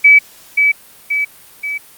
sine tone with echo, 2292 Hz, D7, 43 cents flat, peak -3 dBFS, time 0.04-0.19 s, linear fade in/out 10 ms, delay 530 ms, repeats 3, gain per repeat -5 dB, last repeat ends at 1.78 s, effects white hiss -42 dBFS RMS until 1.97 s + Opus 48 kbps

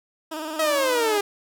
15% pulse tone with vibrato, 312.7 Hz, D#4, 9 cents sharp, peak -23 dBFS, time 0.31-1.19 s, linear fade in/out 10 ms, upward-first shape square, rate 18 Hz, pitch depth 46 cents each way
sawtooth exponential sweep, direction down, 645 to 399.3 Hz, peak -16 dBFS, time 0.59-1.21 s, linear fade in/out 5 ms
effects none

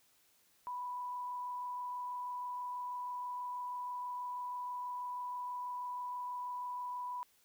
sine tone with frequency modulation, 988 Hz, B5, in tune, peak -38 dBFS, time 0.67-7.23 s, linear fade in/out 0 ms, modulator 26.2 Hz, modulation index 0.36, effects white hiss -70 dBFS RMS until 7.44 s

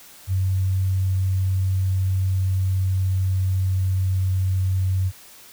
sine tone with pitch glide, 94.5 to 93.9 Hz, F#2 to F#2, +37 to +26 cents, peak -18 dBFS, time 0.27-5.12 s, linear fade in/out 50 ms, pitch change -11 cents, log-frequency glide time 2.06-4.61 s, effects white hiss -46 dBFS RMS until 5.52 s

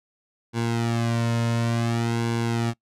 sawtooth tone with flanger, 116.54 Hz, A#2, in tune, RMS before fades -24 dBFS, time 0.53-2.74 s, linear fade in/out 50 ms, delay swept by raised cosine 1.6 to 2.57 ms, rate 0.56 Hz, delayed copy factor -0.9, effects noise-tail reverb RT60 0.1 s tail -23 dB re dry + low-pass 9000 Hz 12 dB/octave

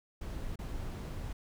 brown noise with dropouts, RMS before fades -39 dBFS, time 0.21-1.33 s, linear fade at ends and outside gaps 5 ms, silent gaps 0.558-0.589 s, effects none

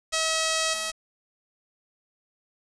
5% pulse tone with level steps, 642 Hz, E5, 46 cents flat, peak -12 / -17 dBFS, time 0.12-0.92 s, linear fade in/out 20 ms, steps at 0.73 s, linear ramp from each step 10 ms, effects resampled to 22050 Hz + 7-bit

